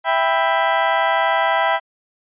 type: chord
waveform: 30% pulse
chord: E minor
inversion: none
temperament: just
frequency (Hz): 659.3 / 791.1 / 988.9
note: E5 / G5 / B5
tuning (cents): 0 / +16 / +2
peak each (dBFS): -17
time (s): 0.04-1.8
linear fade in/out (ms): 50
effects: resampled to 8000 Hz